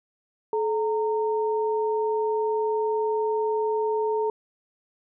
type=tone pair together; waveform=sine; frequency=431.1 / 920.1 Hz; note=A4 / A#5; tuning=-35 / -23 cents; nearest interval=octave + minor second; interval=1312 cents; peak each=-23 / -28 dBFS; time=0.53-4.3 s; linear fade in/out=2 ms; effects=none